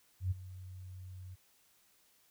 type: tone with ADSR envelope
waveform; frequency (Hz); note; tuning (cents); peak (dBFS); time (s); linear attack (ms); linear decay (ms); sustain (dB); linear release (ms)
sine; 92.5; F#2; 0; -28; 0.2-1.36; 110; 20; -17; 24
effects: white hiss -69 dBFS RMS until 2.3 s